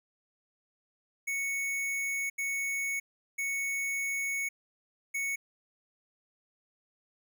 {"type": "tone bursts at uneven times", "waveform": "square", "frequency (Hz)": 2217, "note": "C#7", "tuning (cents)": 0, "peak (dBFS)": -31, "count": 4, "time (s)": [[1.27, 2.3], [2.38, 3], [3.38, 4.49], [5.14, 5.36]], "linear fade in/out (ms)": 10, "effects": []}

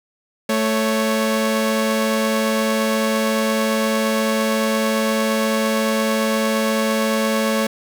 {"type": "tone pair together", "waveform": "sawtooth", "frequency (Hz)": [220, 554.4], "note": ["A3", "C#5"], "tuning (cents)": [0, 0], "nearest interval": "octave + major third", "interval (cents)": 1600, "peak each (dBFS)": [-15, -17], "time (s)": [0.49, 7.67], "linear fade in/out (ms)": 5, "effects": []}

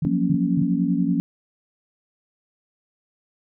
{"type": "tone bursts", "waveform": "sine", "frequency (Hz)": 155.56, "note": "D#3", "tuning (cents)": 0, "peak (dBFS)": -19, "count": 3, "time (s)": [0.02, 0.625], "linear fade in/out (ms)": 5, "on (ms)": 55, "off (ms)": 220}
{"type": "chord", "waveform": "sine", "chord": "Gb major seventh", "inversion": "third", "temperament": "equal", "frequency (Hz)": [174.61, 185, 233.1, 277.2], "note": ["F3", "Gb3", "Bb3", "Db4"], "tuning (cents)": [0, 0, 0, 0], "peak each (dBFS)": [-23, -25, -25, -23], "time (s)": [0.05, 1.2], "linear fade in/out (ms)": 0}
{"effects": []}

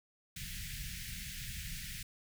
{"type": "band-stop noise", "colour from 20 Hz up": "pink", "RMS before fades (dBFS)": -43, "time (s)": [0.36, 2.03], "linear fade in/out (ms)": 5, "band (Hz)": [190, 1700], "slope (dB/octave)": 48, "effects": []}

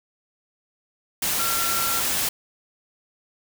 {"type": "tone in noise", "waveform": "sine", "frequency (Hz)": 1364, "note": "F6", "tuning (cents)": -41, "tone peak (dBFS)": -28, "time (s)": [1.39, 2], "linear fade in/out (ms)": 5, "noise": "white", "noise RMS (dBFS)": -24, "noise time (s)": [1.22, 2.29], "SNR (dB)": -7, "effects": []}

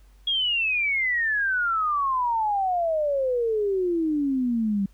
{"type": "exponential sweep", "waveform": "sine", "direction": "down", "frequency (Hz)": [3322, 192.8], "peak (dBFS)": -21, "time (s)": [0.27, 4.86], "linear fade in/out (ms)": 5, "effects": ["added 48 Hz sine -50 dBFS peak until 4.93 s", "pink hiss -64 dBFS RMS until 4.93 s"]}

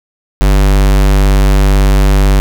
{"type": "tone", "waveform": "square", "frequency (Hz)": 49, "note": "G1", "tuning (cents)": 0, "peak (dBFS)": -6, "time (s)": [0.41, 2.4], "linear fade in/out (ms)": 0, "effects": []}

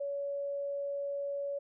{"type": "tone", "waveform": "sine", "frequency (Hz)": 564, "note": "C#5", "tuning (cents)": 30, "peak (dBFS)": -33, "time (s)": [0, 1.59], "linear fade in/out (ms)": 10, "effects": []}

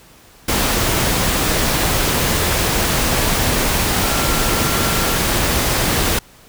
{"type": "tone in noise", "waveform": "sine", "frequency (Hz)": 1368, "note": "F6", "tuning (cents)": -36, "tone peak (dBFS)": -27, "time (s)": [4.02, 5.16], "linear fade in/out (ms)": 5, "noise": "pink", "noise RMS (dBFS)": -17, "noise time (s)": [0.48, 6.19], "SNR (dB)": -13, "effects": ["pink hiss -46 dBFS RMS until 6.48 s"]}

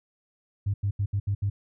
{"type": "tone bursts at uneven times", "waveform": "sine", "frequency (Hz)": 100.3, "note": "G2", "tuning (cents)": 40, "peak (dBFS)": -22, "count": 6, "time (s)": [[0.66, 0.74], [0.83, 0.91], [0.99, 1.06], [1.13, 1.2], [1.27, 1.35], [1.42, 1.5]], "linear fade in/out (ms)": 10, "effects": ["tanh soft clip ceiling -18 dBFS"]}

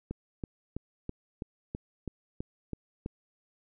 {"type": "click train", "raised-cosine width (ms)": 3, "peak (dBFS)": -22, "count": 10, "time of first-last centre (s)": [0.11, 3.061], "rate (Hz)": 3.05, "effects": []}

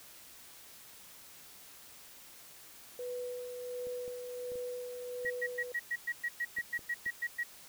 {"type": "tone with tremolo", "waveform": "sine", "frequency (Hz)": 494.2, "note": "B4", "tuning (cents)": 1, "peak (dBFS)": -36, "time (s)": [2.99, 5.72], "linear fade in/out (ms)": 2, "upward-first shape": "sine", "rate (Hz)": 1.4, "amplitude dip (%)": 40}
{"type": "clicks", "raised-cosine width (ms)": 2, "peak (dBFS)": -39, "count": 8, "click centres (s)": [3.87, 4.079, 4.519, 4.556, 5.249, 6.586, 6.792, 7.063]}
{"type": "tone bursts", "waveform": "sine", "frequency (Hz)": 1907, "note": "A#6", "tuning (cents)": 39, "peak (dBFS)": -31, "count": 14, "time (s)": [5.25, 7.436], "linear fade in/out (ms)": 10, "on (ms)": 54, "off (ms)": 110}
{"effects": ["white hiss -54 dBFS RMS until 7.68 s"]}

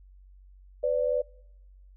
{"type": "tone pair together", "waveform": "sine", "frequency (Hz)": [503.1, 586], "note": ["B4", "D5"], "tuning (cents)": [32, -4], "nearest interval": "minor third", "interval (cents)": 264, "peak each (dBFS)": -26, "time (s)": [0.83, 1.22], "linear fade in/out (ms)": 10, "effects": ["noise-tail reverb RT60 0.9 s tail -26 dB re dry", "added 47 Hz sine -50 dBFS peak until 1.96 s"]}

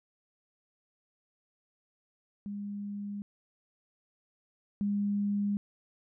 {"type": "tone pair in turn", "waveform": "sine", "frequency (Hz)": [203.3, 203.3], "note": ["G#3", "G#3"], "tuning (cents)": [-37, -37], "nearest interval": "unison", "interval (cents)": 0, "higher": "neither", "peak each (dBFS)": [-35, -27], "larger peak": "second", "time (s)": [[2.46, 3.22], [4.81, 5.57]], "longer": "neither", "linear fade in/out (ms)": 0, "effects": []}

